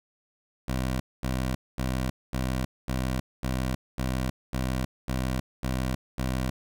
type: tone bursts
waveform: 15% pulse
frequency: 64.1 Hz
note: C2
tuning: 35 cents flat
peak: -20 dBFS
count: 11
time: 0.68-6.5 s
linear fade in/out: 5 ms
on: 320 ms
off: 230 ms
effects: none